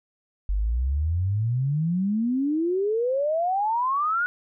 sine exponential sweep, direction up, 46.87 to 1478 Hz, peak -21 dBFS, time 0.49-4.26 s, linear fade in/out 0 ms, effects none

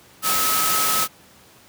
sine tone in noise, 1285 Hz, E6, 45 cents flat, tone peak -23 dBFS, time 0.22-1.08 s, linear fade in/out 50 ms, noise white, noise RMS -21 dBFS, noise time 0.22-1.08 s, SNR -5 dB, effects pink hiss -50 dBFS RMS until 1.68 s + high-pass 100 Hz 12 dB/octave

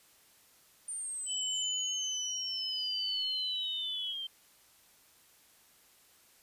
sine exponential sweep, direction down, 9070 to 3116 Hz, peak -36 dBFS, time 0.88-4.27 s, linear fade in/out 5 ms
sine tone with tremolo, 3013 Hz, F#7, 31 cents sharp, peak -32 dBFS, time 1.26-4.15 s, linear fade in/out 50 ms, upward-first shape triangle, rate 0.64 Hz, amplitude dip 50%
effects white hiss -63 dBFS RMS until 6.42 s + resampled to 32000 Hz

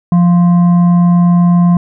sine tone with frequency modulation, 174.7 Hz, F3, 1 cent sharp, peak -5 dBFS, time 0.12-1.77 s, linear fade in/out 2 ms, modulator 872 Hz, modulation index 0.24, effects none

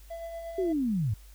triangle tone with tremolo, 669 Hz, E5, 25 cents sharp, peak -33 dBFS, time 0.1-0.73 s, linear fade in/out 10 ms, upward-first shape sine, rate 8.5 Hz, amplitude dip 35%
sine linear sweep, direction down, 392 to 92.3 Hz, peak -25 dBFS, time 0.58-1.14 s, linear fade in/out 5 ms
effects added 50 Hz sine -48 dBFS peak until 1.34 s + white hiss -59 dBFS RMS until 1.34 s

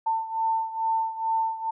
sine beating tone pair, 895 / 897.3 Hz, A5 / A5, +29 / +34 cents, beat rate 2.3 Hz, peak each -25 / -29 dBFS, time 0.06-1.71 s, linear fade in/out 10 ms, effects none

